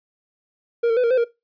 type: tone with pitch steps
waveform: triangle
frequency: 468.7 / 454.5 / 500 / 465.3 / 514 / 468.5 Hz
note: A#4 / A#4 / B4 / A#4 / C5 / A#4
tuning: +9 / -44 / +21 / -3 / -31 / +9 cents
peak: -13 dBFS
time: 0.83-1.244 s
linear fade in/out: 10 ms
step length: 69 ms
effects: noise-tail reverb RT60 0.2 s tail -18 dB re dry + resampled to 11025 Hz